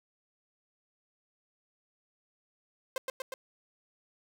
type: tone with echo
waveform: sawtooth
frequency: 523.3 Hz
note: C5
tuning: in tune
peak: -27 dBFS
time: 2.96-2.98 s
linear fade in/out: 2 ms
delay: 120 ms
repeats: 3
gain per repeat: -2 dB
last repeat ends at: 3.34 s
effects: none